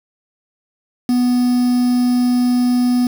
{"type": "tone with quantisation", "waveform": "triangle", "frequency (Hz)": 246.9, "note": "B3", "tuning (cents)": 0, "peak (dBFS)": -10, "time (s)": [1.09, 3.07], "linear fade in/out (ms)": 2, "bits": 5, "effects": []}